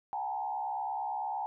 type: tone with frequency modulation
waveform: sine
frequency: 832 Hz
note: G#5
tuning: 3 cents sharp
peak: -32 dBFS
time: 0.13-1.46 s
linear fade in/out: 0 ms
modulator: 68.8 Hz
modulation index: 1.2
effects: none